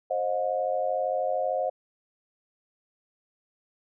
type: tone cluster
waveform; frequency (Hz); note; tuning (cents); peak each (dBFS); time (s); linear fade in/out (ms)
sine; 528 / 621 / 719; C5 / D#5 / F#5; +16 / -3 / -50; -29; 0.1-1.7; 10
effects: none